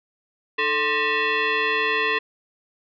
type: tone with frequency modulation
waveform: sine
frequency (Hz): 440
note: A4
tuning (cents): 0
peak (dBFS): -19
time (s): 0.58-2.19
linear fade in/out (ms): 10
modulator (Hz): 746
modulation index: 3.6
effects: none